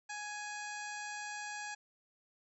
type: harmonic tone with a mistuned harmonic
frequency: 834 Hz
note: G#5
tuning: 7 cents sharp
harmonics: 1 / 2 / 3 / 4 / 5 / 6 / 7 / 8 / 9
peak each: -45 / -44 / -49 / -57 / -56 / -55 / -53 / -55 / -52 dBFS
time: 0.09-1.75 s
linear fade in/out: 10 ms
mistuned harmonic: 6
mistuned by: -97 cents
effects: none

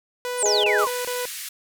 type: tone bursts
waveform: sawtooth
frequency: 493.9 Hz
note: B4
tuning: in tune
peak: -22 dBFS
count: 5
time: 0.25-1.254 s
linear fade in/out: 0 ms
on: 180 ms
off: 26 ms
type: exponential sweep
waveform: sine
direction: down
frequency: 10260 to 872 Hz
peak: -20 dBFS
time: 0.37-0.9 s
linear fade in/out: 50 ms
type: harmonic tone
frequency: 207.7 Hz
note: G#3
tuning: in tune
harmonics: 2 / 3 / 4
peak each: -22 / -26 / -28 dBFS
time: 0.42-0.86 s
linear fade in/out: 20 ms
type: band-pass noise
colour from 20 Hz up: white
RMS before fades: -34 dBFS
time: 0.78-1.49 s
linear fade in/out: 5 ms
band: 1600 to 14000 Hz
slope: 24 dB/octave
effects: none

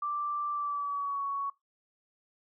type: tone with pitch glide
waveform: sine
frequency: 1174.7 to 1116.5 Hz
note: D6 to C#6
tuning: 0 to +12 cents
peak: -30 dBFS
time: 0.02-1.5 s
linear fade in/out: 5 ms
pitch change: -88 cents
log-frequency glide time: 0.52-1.23 s
effects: noise-tail reverb RT60 0.2 s tail -22 dB re dry

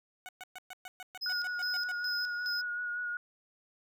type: tone bursts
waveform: 15% pulse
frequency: 740 Hz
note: F#5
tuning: in tune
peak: -36 dBFS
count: 12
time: 0.26-1.916 s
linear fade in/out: 0 ms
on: 28 ms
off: 120 ms
type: tone with tremolo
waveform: triangle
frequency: 5090 Hz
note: D#8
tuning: 39 cents sharp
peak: -32 dBFS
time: 1.21-2.62 s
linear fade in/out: 20 ms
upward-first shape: square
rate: 2.4 Hz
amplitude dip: 80%
type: tone with vibrato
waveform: sine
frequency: 1450 Hz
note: F#6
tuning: 35 cents flat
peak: -33 dBFS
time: 1.26-3.17 s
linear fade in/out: 2 ms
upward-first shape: sine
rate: 5.3 Hz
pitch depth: 21 cents each way
effects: none

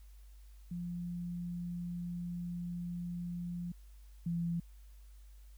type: tone pair in turn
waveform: sine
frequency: 174.61 / 170.13 Hz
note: F3 / F3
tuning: 0 / -45 cents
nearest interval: unison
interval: 45 cents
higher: first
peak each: -37 / -32 dBFS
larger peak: second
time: 0.71-3.72 / 4.26-4.6 s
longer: first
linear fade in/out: 5 ms
effects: added 50 Hz sine -52 dBFS peak until 5.57 s + white hiss -70 dBFS RMS until 5.57 s

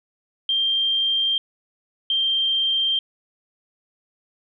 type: tone pair in turn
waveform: sine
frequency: 3176 / 3164 Hz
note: G7 / G7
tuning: +22 / +15 cents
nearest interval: unison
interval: 7 cents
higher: first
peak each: -18 dBFS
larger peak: neither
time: 0.49-1.38 / 2.1-2.99 s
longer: neither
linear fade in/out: 2 ms
effects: none

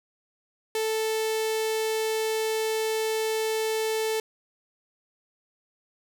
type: tone with notch filter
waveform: sawtooth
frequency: 440 Hz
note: A4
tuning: in tune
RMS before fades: -27 dBFS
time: 0.75-4.2 s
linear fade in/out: 2 ms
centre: 1200 Hz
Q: 1.3
effects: none

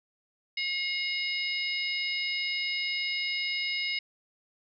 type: harmonic tone with a mistuned harmonic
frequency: 718 Hz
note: F5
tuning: 48 cents sharp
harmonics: 3 / 4 / 5 / 6 / 7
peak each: -31 / -35 / -38 / -45 / -36 dBFS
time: 0.57-3.99 s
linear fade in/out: 5 ms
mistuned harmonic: 5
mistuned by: +97 cents
effects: none

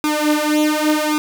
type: tone with flanger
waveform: sawtooth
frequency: 302.9 Hz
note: D#4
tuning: 46 cents flat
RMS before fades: -17 dBFS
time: 0.04-1.18 s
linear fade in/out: 0 ms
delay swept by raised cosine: 0.81 to 6.31 ms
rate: 0.89 Hz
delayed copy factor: +0.85
effects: none

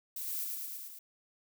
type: noise with echo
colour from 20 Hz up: violet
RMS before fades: -39 dBFS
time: 0.16-0.44 s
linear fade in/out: 5 ms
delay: 110 ms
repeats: 5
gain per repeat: -2 dB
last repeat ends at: 0.99 s
effects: none

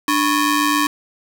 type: ring-modulated tone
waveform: sawtooth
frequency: 698.5 Hz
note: F5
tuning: in tune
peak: -8 dBFS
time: 0.08-0.87 s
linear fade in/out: 2 ms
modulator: 403 Hz
effects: none

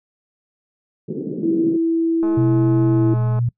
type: band-pass noise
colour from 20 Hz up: white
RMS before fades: -26 dBFS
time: 1.08-1.77 s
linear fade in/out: 10 ms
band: 150 to 420 Hz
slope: 48 dB/octave
type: tone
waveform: sine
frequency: 329.6 Hz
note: E4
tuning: in tune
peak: -15 dBFS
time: 1.43-3.14 s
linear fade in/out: 5 ms
type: click train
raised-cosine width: 1 ms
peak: -19 dBFS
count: 248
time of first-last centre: 2.23-3.39 s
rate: 213 Hz
type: tone with pitch glide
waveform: sine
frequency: 125.9 to 119.66 Hz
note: B2 to A#2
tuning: +34 to +46 cents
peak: -16 dBFS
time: 2.37-3.49 s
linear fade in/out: 5 ms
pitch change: -88 cents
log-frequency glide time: 2.91-3.07 s
effects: noise-tail reverb RT60 0.1 s tail -24 dB re dry

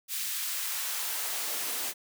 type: noise with high-pass filter sweep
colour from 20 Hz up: white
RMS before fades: -33 dBFS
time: 0.08-1.94 s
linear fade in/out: 50 ms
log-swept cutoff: 2400 to 230 Hz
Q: 0.76
effects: none

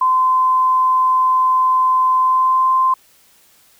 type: tone with pitch glide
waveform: sine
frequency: 1030 to 1041.4 Hz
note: C6 to C6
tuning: -28 to -8 cents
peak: -11 dBFS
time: 0.01-2.94 s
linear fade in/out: 5 ms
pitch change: +20 cents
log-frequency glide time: 2.19-2.72 s
effects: white hiss -52 dBFS RMS until 3.79 s

